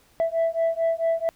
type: beating tone pair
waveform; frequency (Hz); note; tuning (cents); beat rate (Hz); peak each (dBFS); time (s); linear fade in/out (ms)
sine; 658 / 662.5; E5 / E5; -3 / +9; 4.5; -22; 0.2-1.29; 0
effects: tanh soft clip ceiling -17 dBFS + pink hiss -59 dBFS RMS until 1.35 s